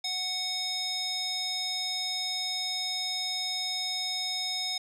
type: tone with band-pass filter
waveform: square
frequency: 740 Hz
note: F#5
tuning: in tune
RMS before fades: -32 dBFS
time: 0.04-4.78 s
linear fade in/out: 5 ms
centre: 4600 Hz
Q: 5.4
effects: none